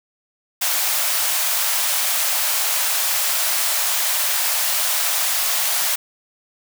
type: high-pass noise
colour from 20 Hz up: white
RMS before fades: -20 dBFS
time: 0.61-5.96 s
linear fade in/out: 10 ms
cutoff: 570 Hz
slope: 48 dB/octave
effects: none